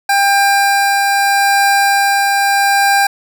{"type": "tone with tremolo", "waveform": "25% pulse", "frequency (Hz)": 797, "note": "G5", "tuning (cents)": 28, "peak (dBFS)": -5, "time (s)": [0.09, 3.07], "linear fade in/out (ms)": 5, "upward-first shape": "triangle", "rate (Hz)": 0.79, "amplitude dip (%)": 25, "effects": []}